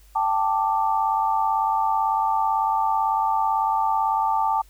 sine chord, G suspended second, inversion none, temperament just, 784 / 882 / 1176 Hz, G5 / A5 / D6, 0 / +4 / +2 cents, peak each -25 / -21 / -26 dBFS, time 0.15-4.62 s, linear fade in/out 10 ms, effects added 50 Hz sine -49 dBFS peak until 4.69 s + white hiss -58 dBFS RMS until 4.69 s

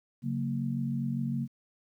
sine tone cluster, 137.9 / 183.1 / 230.4 Hz, C#3 / F#3 / A#3, -9 / -18 / -20 cents, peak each -32 / -37 / -32 dBFS, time 0.22-1.48 s, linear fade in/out 50 ms, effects 11-bit

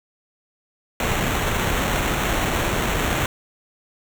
pink noise with sample-and-hold, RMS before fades -22 dBFS, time 1-3.26 s, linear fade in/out 2 ms, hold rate 4900 Hz, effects none

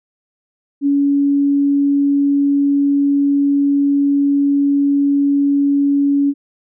sine tone, 282.2 Hz, C#4, 31 cents sharp, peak -11 dBFS, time 0.81-6.34 s, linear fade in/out 50 ms, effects none

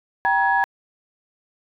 sine tone cluster, 784 / 950 / 1679 Hz, G5 / A#5 / G#6, 0 / +33 / +18 cents, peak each -20 dBFS, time 0.25-0.64 s, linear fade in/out 0 ms, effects tanh soft clip ceiling -6 dBFS

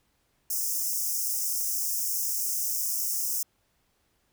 white high-pass noise, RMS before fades -29 dBFS, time 0.5-3.43 s, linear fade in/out 5 ms, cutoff 5200 Hz, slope 96 dB/octave, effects pink hiss -71 dBFS RMS until 4.32 s

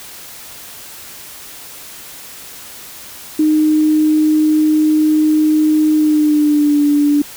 sine tone with pitch glide, 307.9 to 291.5 Hz, D#4 to D4, -18 to -13 cents, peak -9 dBFS, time 3.39-7.22 s, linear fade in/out 5 ms, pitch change -95 cents, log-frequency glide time 5.93-6.81 s, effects white hiss -34 dBFS RMS until 7.36 s

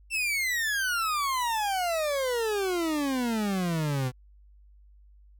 40% pulse exponential sweep, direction down, 2709 to 123.47 Hz, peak -25 dBFS, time 0.1-4.12 s, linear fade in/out 50 ms, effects added 50 Hz sine -52 dBFS peak until 5.39 s

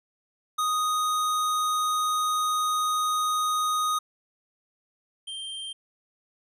square tone pair in turn, 1244.5 / 3160 Hz, D#6 / G7, 0 / +13 cents, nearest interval octave + major third, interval 1613 cents, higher second, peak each -24 / -34 dBFS, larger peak first, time 0.58-3.99 / 5.27-5.73 s, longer first, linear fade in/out 10 ms, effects resampled to 32000 Hz

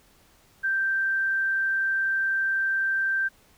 sine tone, 1568 Hz, G6, in tune, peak -22 dBFS, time 0.63-3.29 s, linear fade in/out 20 ms, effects pink hiss -59 dBFS RMS until 3.57 s

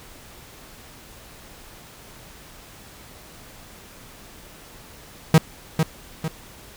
45% pulse tone with echo, 159.1 Hz, D#3, 39 cents sharp, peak -9 dBFS, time 5.34-5.38 s, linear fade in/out 2 ms, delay 450 ms, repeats 2, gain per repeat -7 dB, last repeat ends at 6.28 s, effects pink hiss -45 dBFS RMS until 6.76 s

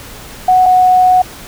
sine tone pair in turn, 739 / 735.8 Hz, F#5 / F#5, -2 / -10 cents, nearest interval unison, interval 8 cents, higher first, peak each -5 dBFS, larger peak neither, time 0.48-0.66 / 0.66-1.22 s, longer second, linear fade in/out 5 ms, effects pink hiss -32 dBFS RMS until 1.47 s

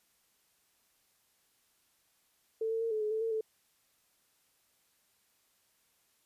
sine tone with pitch steps, 445.1 / 450.2 / 456.9 / 432.4 / 425 / 439.3 / 452.4 / 438.4 Hz, A4 / A4 / A#4 / A4 / G#4 / A4 / A4 / A4, +20 / +40 / -35 / -30 / +40 / -3 / +48 / -6 cents, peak -30 dBFS, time 2.61-3.41 s, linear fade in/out 5 ms, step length 100 ms, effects white hiss -72 dBFS RMS until 6.25 s + resampled to 32000 Hz

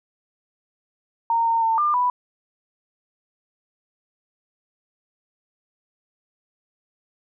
sine tone with pitch steps, 922 / 916 / 901 / 1198 / 988 Hz, A#5 / A#5 / A5 / D6 / B5, -19 / -31 / +41 / +34 / 0 cents, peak -17 dBFS, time 1.3-2.1 s, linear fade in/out 2 ms, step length 160 ms, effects none

